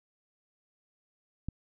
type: click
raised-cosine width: 5 ms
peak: -22 dBFS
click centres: 1.486 s
effects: none